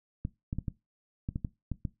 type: clicks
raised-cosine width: 5 ms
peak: -20 dBFS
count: 9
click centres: 0.251 / 0.529 / 0.586 / 0.682 / 1.289 / 1.359 / 1.448 / 1.717 / 1.852 s
effects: noise-tail reverb RT60 0.2 s tail -18 dB re dry